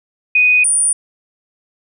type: tone pair in turn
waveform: sine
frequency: 2489 / 9375 Hz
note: D#7 / D9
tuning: 0 / -4 cents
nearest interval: octave + major seventh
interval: 2296 cents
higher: second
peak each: -8 / -11 dBFS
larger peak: first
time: 0.35-0.64 / 0.64-0.93 s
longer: neither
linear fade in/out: 5 ms
effects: none